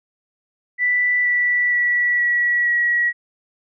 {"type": "tone with pitch steps", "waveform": "sine", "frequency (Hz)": [1975.5, 1960.7, 1946.1, 1931.5, 1917], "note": ["B6", "B6", "B6", "B6", "A#6"], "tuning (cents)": [0, -13, -26, -39, 48], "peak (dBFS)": -15, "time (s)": [0.78, 3.13], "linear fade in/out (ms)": 50, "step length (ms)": 470, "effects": []}